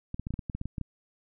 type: clicks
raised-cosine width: 5 ms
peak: -21 dBFS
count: 12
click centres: 0.144 / 0.196 / 0.269 / 0.306 / 0.34 / 0.392 / 0.498 / 0.55 / 0.614 / 0.656 / 0.782 / 0.813 s
effects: none